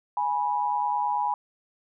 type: tone pair together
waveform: sine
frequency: 830.6 / 979.5 Hz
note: G#5 / B5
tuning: 0 / -15 cents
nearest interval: minor third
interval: 285 cents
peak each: -26 dBFS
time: 0.17-1.34 s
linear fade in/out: 2 ms
effects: none